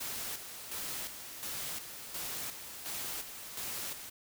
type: noise with tremolo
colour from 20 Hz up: white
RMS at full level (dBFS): -39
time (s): 0-4.1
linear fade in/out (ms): 10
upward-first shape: square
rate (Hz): 1.4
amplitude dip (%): 55
effects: none